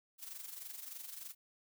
blue noise with amplitude modulation, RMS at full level -45 dBFS, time 0.18-1.35 s, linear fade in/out 50 ms, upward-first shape sine, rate 23.3 Hz, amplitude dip 65%, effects none

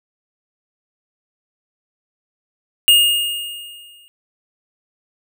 square tone with exponential decay, 2843 Hz, F7, 30 cents sharp, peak -7 dBFS, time 2.88-4.08 s, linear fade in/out 0 ms, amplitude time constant 260 ms, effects none

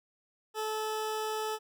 20% pulse tone, 433.8 Hz, A4, 25 cents flat, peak -27 dBFS, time 0.54-1.59 s, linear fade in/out 50 ms, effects none

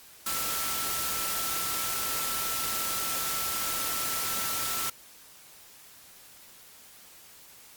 sine tone in noise, 1333 Hz, E6, 19 cents sharp, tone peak -37 dBFS, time 0.26-4.9 s, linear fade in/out 5 ms, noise white, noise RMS -31 dBFS, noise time 0.26-4.9 s, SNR -9 dB, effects white hiss -52 dBFS RMS until 7.76 s + Opus 48 kbps

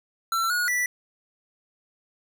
square tone with pitch steps, 1346 / 1449 / 1966 Hz, E6 / F#6 / B6, +36 / -37 / -8 cents, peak -23 dBFS, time 0.32-0.86 s, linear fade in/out 2 ms, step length 180 ms, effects none

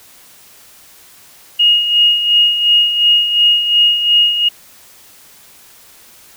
sine tone with tremolo, 2867 Hz, F7, 45 cents sharp, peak -6 dBFS, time 1.59-4.49 s, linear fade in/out 10 ms, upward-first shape sine, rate 2.8 Hz, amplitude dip 60%, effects white hiss -43 dBFS RMS until 6.36 s

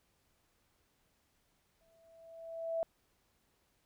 sine tone with exponential growth, 659.3 Hz, E5, in tune, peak -30 dBFS, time 1.81-2.83 s, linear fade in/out 0 ms, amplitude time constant 220 ms, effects pink hiss -75 dBFS RMS until 3.85 s

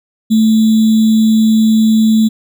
sine tone with sample-and-hold, 220 Hz, A3, in tune, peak -6 dBFS, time 0.3-2.29 s, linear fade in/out 20 ms, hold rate 3675 Hz, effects none

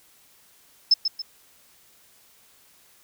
sine tone with echo, 5230 Hz, E8, 15 cents flat, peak -12 dBFS, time 0.91-0.94 s, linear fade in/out 5 ms, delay 140 ms, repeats 2, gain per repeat -8 dB, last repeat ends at 1.22 s, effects white hiss -57 dBFS RMS until 3.03 s

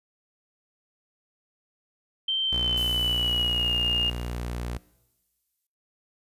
sine tone with pitch glide, 3126 to 2834 Hz, G7 to F7, -6 to +25 cents, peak -23 dBFS, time 2.28-4.1 s, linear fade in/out 5 ms, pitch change -169 cents, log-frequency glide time 2.42-3.74 s
sawtooth tone, 59.9 Hz, A#1, 48 cents sharp, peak -26 dBFS, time 2.52-4.78 s, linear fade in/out 10 ms
violet noise with exponential decay, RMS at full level -36 dBFS, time 2.77-5.67 s, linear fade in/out 2 ms, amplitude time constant 630 ms
effects noise-tail reverb RT60 0.9 s tail -21 dB re dry + resampled to 32000 Hz

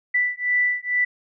sine beating tone pair, 1975.5 / 1977.7 Hz, B6 / B6, 0 / +2 cents, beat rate 2.2 Hz, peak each -22 dBFS, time 0.14-1.05 s, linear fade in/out 10 ms, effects none

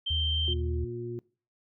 sine tone, 3136 Hz, G7, in tune, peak -28 dBFS, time 0.06-0.54 s, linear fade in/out 10 ms
sine tone with vibrato, 77.78 Hz, D#2, in tune, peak -28 dBFS, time 0.1-0.85 s, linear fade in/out 10 ms, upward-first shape sine, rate 3.9 Hz, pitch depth 15 cents each way
harmonic tone, 118.8 Hz, A#2, 33 cents sharp, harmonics 1 / 2 / 3, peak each -38 / -44 / -35 dBFS, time 0.48-1.19 s, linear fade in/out 0 ms
effects noise-tail reverb RT60 0.4 s tail -23 dB re dry

